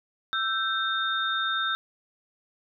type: tone cluster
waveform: sine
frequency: 1329 / 1558 / 3651 Hz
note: E6 / G6 / A#7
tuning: +14 / -11 / -37 cents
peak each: -29 dBFS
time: 0.33-1.75 s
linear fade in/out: 0 ms
effects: none